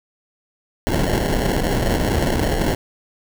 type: noise with sample-and-hold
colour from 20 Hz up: pink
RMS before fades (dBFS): -19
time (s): 0.87-2.75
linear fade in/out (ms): 0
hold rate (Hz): 1225
effects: none